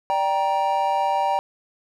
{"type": "chord", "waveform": "triangle", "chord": "G minor", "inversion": "second", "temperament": "just", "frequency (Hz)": [588, 784, 940.8], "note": ["D5", "G5", "Bb5"], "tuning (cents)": [2, 0, 16], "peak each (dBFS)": [-25, -20, -21], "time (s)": [0.1, 1.39], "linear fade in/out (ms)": 0, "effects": []}